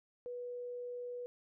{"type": "tone", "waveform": "sine", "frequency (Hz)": 489.1, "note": "B4", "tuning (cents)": -17, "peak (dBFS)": -40, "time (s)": [0.26, 1.26], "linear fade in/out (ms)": 0, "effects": []}